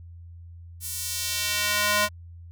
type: tone with high-pass filter sweep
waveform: square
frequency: 207.7 Hz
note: G#3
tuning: in tune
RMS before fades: -26 dBFS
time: 0.8-2.09 s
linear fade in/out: 50 ms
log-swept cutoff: 10000 to 840 Hz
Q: 0.75
effects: added 85 Hz sine -41 dBFS peak until 2.51 s